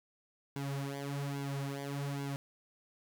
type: tone with flanger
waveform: sawtooth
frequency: 140 Hz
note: C#3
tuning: 18 cents sharp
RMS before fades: -38 dBFS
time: 0.56-2.36 s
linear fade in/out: 0 ms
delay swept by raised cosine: 1.6 to 6.4 ms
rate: 1.2 Hz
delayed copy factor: -0.85
effects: none